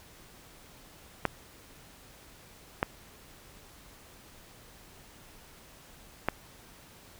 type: clicks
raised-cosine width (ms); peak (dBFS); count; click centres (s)
0.5; -10; 3; 1.253 / 2.829 / 6.286
effects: pink hiss -54 dBFS RMS until 7.19 s